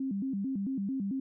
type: tone with vibrato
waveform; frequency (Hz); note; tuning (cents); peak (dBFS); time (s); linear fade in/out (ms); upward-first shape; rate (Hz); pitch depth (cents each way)
sine; 229.9; A#3; -24; -30; 0-1.2; 5; square; 4.5; 260
effects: none